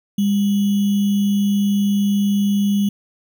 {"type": "tone with sample-and-hold", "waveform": "sine", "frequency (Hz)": 201.7, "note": "G3", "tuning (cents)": 50, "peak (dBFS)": -14, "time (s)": [0.18, 2.89], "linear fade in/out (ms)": 5, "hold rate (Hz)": 3150, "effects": []}